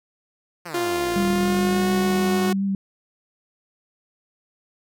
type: exponential two-way sweep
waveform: 5% pulse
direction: down then up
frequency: 183.1 to 36.27 to 106.6 Hz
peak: -21 dBFS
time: 0.65-2.51 s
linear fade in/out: 10 ms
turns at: 1.28 s
type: tone with pitch glide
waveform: sawtooth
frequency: 349.2 to 367.4 Hz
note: F4 to F#4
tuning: 0 to -12 cents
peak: -18 dBFS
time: 0.74-2.53 s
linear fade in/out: 5 ms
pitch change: +88 cents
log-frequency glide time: 1.24-1.93 s
type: tone with vibrato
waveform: sine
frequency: 196 Hz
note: G3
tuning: in tune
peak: -20 dBFS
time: 1.16-2.75 s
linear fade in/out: 2 ms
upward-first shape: sine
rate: 6.9 Hz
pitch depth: 15 cents each way
effects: none